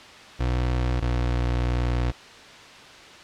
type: tone pair in turn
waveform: 30% pulse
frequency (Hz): 61.74 / 60.71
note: B1 / B1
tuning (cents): 0 / -29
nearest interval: unison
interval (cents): 29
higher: first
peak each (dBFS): -19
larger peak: neither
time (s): 0.39-1.01 / 1.01-2.12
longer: second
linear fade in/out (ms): 20
effects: white hiss -44 dBFS RMS until 3.23 s + low-pass 4000 Hz 12 dB/octave